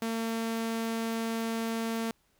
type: tone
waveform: sawtooth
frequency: 226.8 Hz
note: A#3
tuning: 47 cents flat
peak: -26 dBFS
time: 0.02-2.11 s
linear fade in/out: 2 ms
effects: pink hiss -70 dBFS RMS until 2.39 s